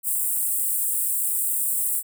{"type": "high-pass noise", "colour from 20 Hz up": "pink", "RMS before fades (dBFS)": -24, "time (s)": [0.03, 2.03], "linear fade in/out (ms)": 50, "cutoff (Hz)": 7900, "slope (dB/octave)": 96, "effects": []}